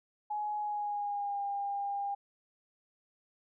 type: tone with pitch glide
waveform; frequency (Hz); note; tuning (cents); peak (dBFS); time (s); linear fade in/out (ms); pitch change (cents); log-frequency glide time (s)
sine; 839 to 803.4; G#5 to G5; +17 to +42; -32; 0.3-2.15; 10; -75; 0.59-1.42
effects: none

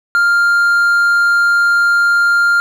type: tone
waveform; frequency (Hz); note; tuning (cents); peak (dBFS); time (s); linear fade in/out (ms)
triangle; 1399; F6; +3; -7; 0.15-2.6; 0
effects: none

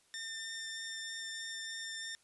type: tone with vibrato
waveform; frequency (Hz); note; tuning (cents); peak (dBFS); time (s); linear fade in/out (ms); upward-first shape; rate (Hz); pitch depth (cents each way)
15% pulse; 1803; A6; +42; -34; 0.14-2.15; 0; triangle; 3.2; 10
effects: white hiss -69 dBFS RMS until 2.23 s + resampled to 24000 Hz

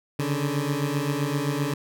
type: beating tone pair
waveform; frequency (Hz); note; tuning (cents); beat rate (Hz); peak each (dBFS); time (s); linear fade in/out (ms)
20% pulse; 139.9 / 147.6; C#3 / D3; +16 / +9; 7.7; -22; 0.19-1.74; 5
effects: none

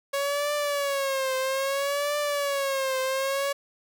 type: tone with vibrato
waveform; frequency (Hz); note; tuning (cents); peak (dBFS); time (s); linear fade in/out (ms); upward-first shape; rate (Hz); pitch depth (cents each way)
sawtooth; 554.4; C#5; 0; -21; 0.13-3.53; 10; triangle; 0.61; 110
effects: none

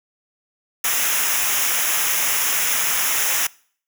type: noise with comb filter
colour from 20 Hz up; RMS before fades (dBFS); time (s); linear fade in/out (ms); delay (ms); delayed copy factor
white; -20; 0.84-3.47; 5; 0.23; -0.75
effects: noise-tail reverb RT60 0.5 s tail -23 dB re dry

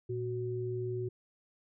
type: tone pair together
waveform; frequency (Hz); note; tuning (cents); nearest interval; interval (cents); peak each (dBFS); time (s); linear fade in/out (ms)
sine; 116.62 / 370; A#2 / F#4; +1 / 0; octave + minor sixth; 1999; -36 / -35; 0.09-1.09; 10
effects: none

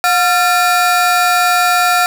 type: ring-modulated tone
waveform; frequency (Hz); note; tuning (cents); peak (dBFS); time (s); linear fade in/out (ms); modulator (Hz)
35% pulse; 1046.5; C6; 0; -5; 0.04-2.06; 0; 327
effects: none

